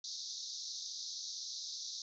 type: band-pass noise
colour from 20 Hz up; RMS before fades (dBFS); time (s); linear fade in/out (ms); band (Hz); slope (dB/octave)
white; -44; 0.04-2.02; 2; 3700 to 6300; 96
effects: none